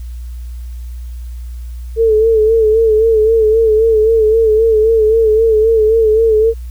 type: tone with vibrato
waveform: sine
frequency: 442.1 Hz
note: A4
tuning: 8 cents sharp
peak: -7 dBFS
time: 1.96-6.54 s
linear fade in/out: 50 ms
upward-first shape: sine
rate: 3.8 Hz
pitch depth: 55 cents each way
effects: added 60 Hz sine -23 dBFS peak until 6.7 s + white hiss -49 dBFS RMS until 6.7 s